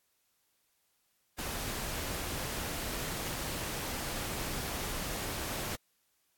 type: noise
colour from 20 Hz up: pink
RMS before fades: -37 dBFS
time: 1.38-5.76 s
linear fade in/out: 10 ms
effects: white hiss -75 dBFS RMS until 6.37 s + AAC 64 kbps